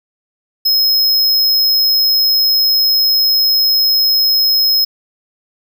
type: tone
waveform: square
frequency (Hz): 5140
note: E8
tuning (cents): -45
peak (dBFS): -10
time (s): 0.65-4.85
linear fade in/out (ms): 10
effects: none